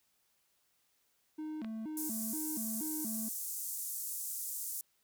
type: tone with vibrato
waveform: triangle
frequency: 261.6 Hz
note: C4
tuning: in tune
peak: -36 dBFS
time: 1.38-3.29 s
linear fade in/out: 10 ms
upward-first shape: square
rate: 2.1 Hz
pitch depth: 290 cents each way
type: clicks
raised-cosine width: 0.3 ms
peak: -37 / -31 dBFS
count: 2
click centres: 1.617 / 1.646 s
type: band-pass noise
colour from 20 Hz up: white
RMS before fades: -40 dBFS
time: 1.97-4.81 s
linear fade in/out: 2 ms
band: 7000 to 16000 Hz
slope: 24 dB/octave
effects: white hiss -75 dBFS RMS until 5.03 s